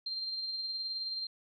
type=tone with tremolo; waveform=sine; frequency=4170 Hz; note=C8; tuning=7 cents flat; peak=-33 dBFS; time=0.06-1.27 s; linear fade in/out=5 ms; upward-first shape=sine; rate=19 Hz; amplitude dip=35%; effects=none